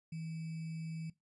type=tone with sample-and-hold; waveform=sine; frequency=161.5 Hz; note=E3; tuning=35 cents flat; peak=-39 dBFS; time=0.12-1.1 s; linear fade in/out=5 ms; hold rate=2450 Hz; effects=noise-tail reverb RT60 0.2 s tail -19 dB re dry + resampled to 24000 Hz